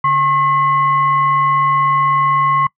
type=tone with frequency modulation; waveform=sine; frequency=1082 Hz; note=C#6; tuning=42 cents flat; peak=-11 dBFS; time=0.04-2.67 s; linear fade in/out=5 ms; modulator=939 Hz; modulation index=0.48; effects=noise-tail reverb RT60 0.1 s tail -23 dB re dry